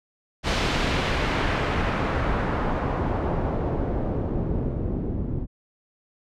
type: noise with low-pass filter sweep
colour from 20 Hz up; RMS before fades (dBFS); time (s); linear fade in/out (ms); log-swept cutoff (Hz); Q
pink; -25; 0.43-5.47; 50; 4400 to 240; 0.93
effects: none